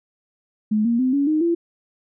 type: tone with pitch steps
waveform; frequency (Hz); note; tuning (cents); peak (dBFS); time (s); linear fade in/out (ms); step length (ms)
sine; 213.6 / 234.3 / 257 / 281.8 / 309.1 / 339.1; G#3 / A#3 / C4 / C#4 / D#4 / E4; +49 / +9 / -31 / +29 / -11 / +49; -16; 0.71-1.55; 10; 140
effects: none